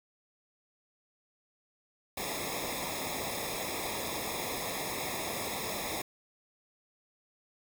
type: noise with comb filter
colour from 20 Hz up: pink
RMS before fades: -36 dBFS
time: 2.17-6.02 s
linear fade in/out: 5 ms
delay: 0.67 ms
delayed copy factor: -0.9
effects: none